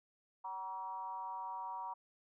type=tone with frequency modulation; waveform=sine; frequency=950 Hz; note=A#5; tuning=33 cents sharp; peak=-40 dBFS; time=0.44-1.94 s; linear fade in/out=10 ms; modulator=195 Hz; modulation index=0.73; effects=none